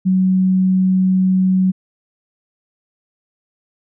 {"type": "tone", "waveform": "sine", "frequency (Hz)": 186.9, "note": "F#3", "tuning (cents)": 18, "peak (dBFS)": -11, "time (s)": [0.05, 1.72], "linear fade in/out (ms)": 20, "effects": []}